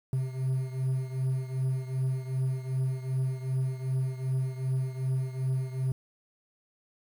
triangle beating tone pair, 130 / 132.6 Hz, C3 / C3, -11 / +23 cents, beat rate 2.6 Hz, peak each -27 / -31 dBFS, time 0.13-5.92 s, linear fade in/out 2 ms, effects 9-bit

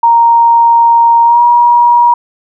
sine tone with pitch glide, 932 to 955.4 Hz, A#5 to A#5, -1 to +42 cents, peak -3 dBFS, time 0.03-2.14 s, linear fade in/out 5 ms, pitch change +43 cents, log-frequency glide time 1.24-1.42 s, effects none

